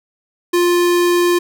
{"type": "tone", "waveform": "square", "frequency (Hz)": 350.5, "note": "F4", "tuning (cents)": 6, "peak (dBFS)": -12, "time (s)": [0.53, 1.39], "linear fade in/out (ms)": 10, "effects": []}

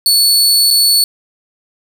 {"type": "tone with dropouts", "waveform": "sawtooth", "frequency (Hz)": 4435, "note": "C#8", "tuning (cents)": 0, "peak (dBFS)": -5, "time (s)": [0.06, 1.04], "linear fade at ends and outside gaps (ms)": 1, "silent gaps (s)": [0.705, 0.709], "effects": []}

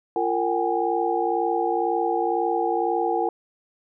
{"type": "tone cluster", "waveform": "sine", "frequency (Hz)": [346.1, 457.8, 760, 822], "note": ["F4", "A#4", "F#5", "G#5"], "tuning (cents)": [-16, -31, 46, -18], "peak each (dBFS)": -26, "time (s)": [0.16, 3.29], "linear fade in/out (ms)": 2, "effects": []}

